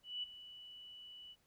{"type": "tone with ADSR envelope", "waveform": "sine", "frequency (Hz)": 2960, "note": "F#7", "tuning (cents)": 0, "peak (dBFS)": -37, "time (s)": [0.03, 1.36], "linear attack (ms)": 200, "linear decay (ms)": 16, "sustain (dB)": -14, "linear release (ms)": 46, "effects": ["pink hiss -75 dBFS RMS until 1.46 s"]}